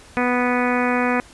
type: harmonic tone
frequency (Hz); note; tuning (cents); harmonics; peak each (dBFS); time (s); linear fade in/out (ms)
246.9; B3; 0; 1 / 2 / 3 / 4 / 5 / 6 / 7 / 8 / 9 / 10; -21 / -24 / -26 / -27 / -28 / -29 / -29 / -30 / -31 / -31; 0.17-1.2; 0
effects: pink hiss -46 dBFS RMS until 1.33 s + resampled to 24000 Hz